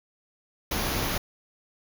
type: band-stop noise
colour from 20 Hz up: pink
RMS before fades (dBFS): -28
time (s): 0.71-1.18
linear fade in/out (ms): 5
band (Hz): 6800 to 9800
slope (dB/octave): 96
effects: none